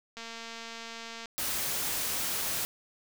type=click train; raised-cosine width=0.2 ms; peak=-25 dBFS; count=250; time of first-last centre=0.17-1.257 s; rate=229 Hz
type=noise; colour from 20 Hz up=white; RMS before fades=-32 dBFS; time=1.38-2.65 s; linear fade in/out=0 ms
effects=none